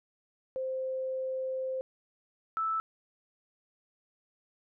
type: tone pair in turn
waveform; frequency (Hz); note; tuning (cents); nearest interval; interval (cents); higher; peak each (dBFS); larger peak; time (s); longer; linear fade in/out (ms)
sine; 522 / 1315.4; C5 / E6; -4 / -4; octave + major third; 1600; second; -31 / -28; second; 0.56-1.81 / 2.57-2.8; first; 0
effects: none